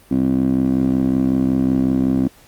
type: tone with band-pass filter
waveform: 15% pulse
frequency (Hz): 65.41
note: C2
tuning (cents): 0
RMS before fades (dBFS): -17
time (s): 0.11-2.28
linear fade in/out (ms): 5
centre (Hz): 270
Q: 3.4
effects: pink hiss -49 dBFS RMS until 2.47 s + Opus 32 kbps